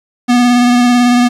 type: tone with vibrato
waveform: square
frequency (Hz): 244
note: B3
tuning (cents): -21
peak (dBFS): -7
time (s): 0.28-1.29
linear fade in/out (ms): 20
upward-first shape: sine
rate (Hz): 18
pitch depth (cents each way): 20
effects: low-pass 8000 Hz 12 dB/octave + 7-bit